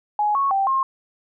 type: tone with pitch steps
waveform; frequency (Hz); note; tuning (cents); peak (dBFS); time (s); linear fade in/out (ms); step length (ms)
sine; 837 / 1104 / 782 / 1068; G#5 / C#6 / G5 / C6; +13 / -7 / -4 / +35; -17; 0.19-0.83; 2; 160
effects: none